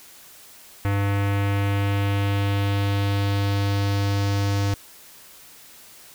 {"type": "tone with low-pass filter sweep", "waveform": "square", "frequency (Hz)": 100, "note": "G2", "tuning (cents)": 35, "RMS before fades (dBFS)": -22, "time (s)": [0.85, 4.74], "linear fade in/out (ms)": 0, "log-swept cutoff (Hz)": [2100, 6000], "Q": 1.7, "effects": ["white hiss -47 dBFS RMS until 6.14 s"]}